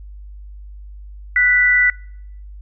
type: tone pair together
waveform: sine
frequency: 1480 / 1975.6 Hz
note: F#6 / B6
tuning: 0 / 0 cents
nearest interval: perfect fourth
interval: 500 cents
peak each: -18 / -12 dBFS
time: 1.36-1.9 s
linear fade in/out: 2 ms
effects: noise-tail reverb RT60 0.8 s tail -26 dB re dry + added 50 Hz sine -33 dBFS peak until 2.61 s

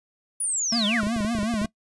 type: linear sweep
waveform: sine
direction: down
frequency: 9920 to 1264 Hz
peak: -23 dBFS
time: 0.4-1.01 s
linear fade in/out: 5 ms
type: tone with vibrato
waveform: square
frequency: 220 Hz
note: A3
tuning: in tune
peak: -24 dBFS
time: 0.72-1.66 s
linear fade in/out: 5 ms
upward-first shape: triangle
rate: 5.4 Hz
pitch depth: 160 cents each way
type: clicks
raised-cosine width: 3 ms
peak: -19 dBFS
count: 11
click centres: 1.033 / 1.069 / 1.164 / 1.206 / 1.248 / 1.351 / 1.387 / 1.431 / 1.54 / 1.616 / 1.646 s
effects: noise-tail reverb RT60 0.1 s tail -21 dB re dry + resampled to 24000 Hz

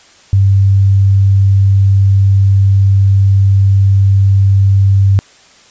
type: tone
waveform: sine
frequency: 98 Hz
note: G2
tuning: in tune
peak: -5 dBFS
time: 0.33-5.19 s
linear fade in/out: 0 ms
effects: white hiss -43 dBFS RMS until 5.7 s + resampled to 16000 Hz

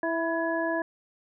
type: harmonic tone with a mistuned harmonic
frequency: 329.6 Hz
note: E4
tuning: in tune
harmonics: 1 / 2 / 3 / 5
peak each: -30 / -29 / -34 / -32 dBFS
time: 0.03-0.82 s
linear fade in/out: 2 ms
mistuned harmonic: 5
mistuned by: +39 cents
effects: none

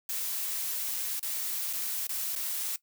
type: noise with dropouts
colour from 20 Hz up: blue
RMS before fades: -33 dBFS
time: 0.09-2.76 s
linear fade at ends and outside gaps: 2 ms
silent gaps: 1.195-1.228 / 1.729-1.733 / 2.07-2.092 / 2.353-2.36 s
effects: noise-tail reverb RT60 0.1 s tail -18 dB re dry

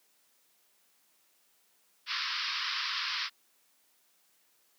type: band-pass noise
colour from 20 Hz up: white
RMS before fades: -34 dBFS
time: 2.06-3.3 s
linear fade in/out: 50 ms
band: 1000 to 5300 Hz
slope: 96 dB/octave
effects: white hiss -69 dBFS RMS until 4.78 s + high-pass 200 Hz 12 dB/octave

